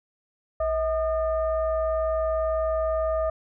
sine tone with frequency modulation, 639 Hz, D#5, 46 cents sharp, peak -22 dBFS, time 0.6-3.3 s, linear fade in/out 5 ms, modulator 580 Hz, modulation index 0.63, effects none

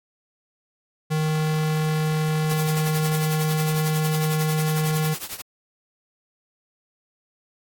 square tone, 155.56 Hz, D#3, in tune, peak -21 dBFS, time 1.1-5.15 s, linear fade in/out 20 ms
white noise with tremolo, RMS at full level -30 dBFS, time 2.49-5.42 s, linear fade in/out 10 ms, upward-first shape triangle, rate 11 Hz, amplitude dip 90%
effects AAC 64 kbps

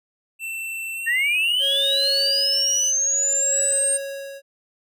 square tone with pitch glide, 2682 to 2942 Hz, E7 to F#7, +29 to -11 cents, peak -28 dBFS, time 0.39-2.93 s, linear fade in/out 50 ms, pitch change +160 cents, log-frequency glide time 0.94-1.46 s
sine linear sweep, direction up, 1796 to 8710 Hz, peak -18 dBFS, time 1.06-3.98 s, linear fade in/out 20 ms
square tone with tremolo, 552 Hz, C#5, 7 cents flat, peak -27 dBFS, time 1.59-4.42 s, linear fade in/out 50 ms, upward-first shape sine, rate 0.57 Hz, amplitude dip 85%
effects none

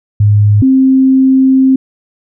sine tone pair in turn, 103.83 / 264 Hz, G#2 / C4, 0 / +16 cents, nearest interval octave + major third, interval 1616 cents, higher second, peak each -4 dBFS, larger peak neither, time 0.2-0.62 / 0.62-1.76 s, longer second, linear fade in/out 5 ms, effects none

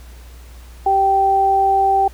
sine tone pair together, 390.2 / 779 Hz, G4 / G5, -8 / -11 cents, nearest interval octave, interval 1197 cents, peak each -21 / -12 dBFS, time 0.86-2.08 s, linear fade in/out 5 ms, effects added 60 Hz sine -36 dBFS peak until 2.13 s + pink hiss -47 dBFS RMS until 2.13 s

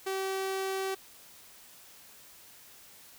sawtooth tone, 384.1 Hz, G4, 35 cents flat, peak -27 dBFS, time 0.06-0.95 s, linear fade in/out 10 ms, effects white hiss -54 dBFS RMS until 3.18 s

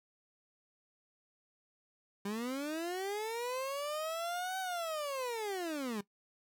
30% pulse linear two-way sweep, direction up then down, 196 to 764 to 196 Hz, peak -33 dBFS, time 2.25-6.01 s, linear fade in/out 5 ms, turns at 4.59 s, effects noise-tail reverb RT60 0.1 s tail -18 dB re dry

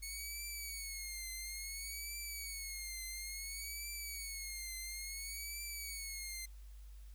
10% pulse tone with vibrato, 2198 Hz, C#7, 15 cents flat, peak -34 dBFS, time 0.02-6.46 s, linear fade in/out 10 ms, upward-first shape triangle, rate 0.58 Hz, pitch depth 110 cents each way, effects added 50 Hz sine -50 dBFS peak until 7.14 s + white hiss -69 dBFS RMS until 7.14 s

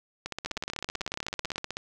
two click trains, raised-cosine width 0.2 ms, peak -15 / -16 dBFS, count 21 / 25, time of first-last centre 0.46-1.559 / 0.26-1.769 s, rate 18.2 / 15.9 Hz, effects none

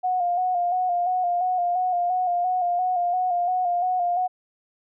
sine tone with vibrato, 719 Hz, F#5, 50 cents flat, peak -20 dBFS, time 0.03-4.28 s, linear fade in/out 20 ms, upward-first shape square, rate 2.9 Hz, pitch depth 37 cents each way, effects none

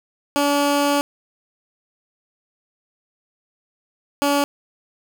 15% pulse tone pair in turn, 286.5 / 285.1 Hz, D4 / C#4, -43 / +49 cents, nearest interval unison, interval 8 cents, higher first, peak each -10 dBFS, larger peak neither, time 0.36-1.01 / 4.22-4.44 s, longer first, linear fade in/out 0 ms, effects none

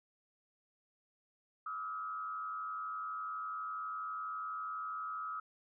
sine tone with frequency modulation, 1278 Hz, D#6, 46 cents sharp, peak -38 dBFS, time 1.66-5.4 s, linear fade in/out 5 ms, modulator 92.1 Hz, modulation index 0.81, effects none

